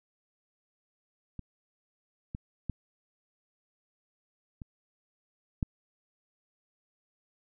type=clicks; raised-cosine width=5 ms; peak=-27 / -24 / -20 / -29 / -16 dBFS; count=5; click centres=1.393 / 2.349 / 2.697 / 4.618 / 5.628 s; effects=none